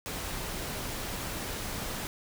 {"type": "noise", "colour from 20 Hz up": "pink", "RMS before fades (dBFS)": -36, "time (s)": [0.06, 2.07], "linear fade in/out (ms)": 0, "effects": []}